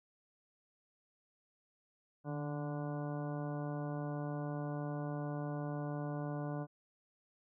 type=harmonic tone with a mistuned harmonic; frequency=146.2 Hz; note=D3; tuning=7 cents flat; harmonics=1 / 2 / 3 / 4 / 5 / 6 / 7 / 8 / 10; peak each=-39 / -43 / -49 / -46 / -49 / -56 / -52 / -57 / -56 dBFS; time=2.24-6.67 s; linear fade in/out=50 ms; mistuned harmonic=1; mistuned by=+41 cents; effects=none